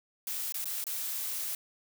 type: noise with dropouts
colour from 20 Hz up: blue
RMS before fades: -35 dBFS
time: 0.27-1.55 s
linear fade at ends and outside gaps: 2 ms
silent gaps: 0.523-0.542 / 0.644-0.655 / 0.841-0.867 s
effects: none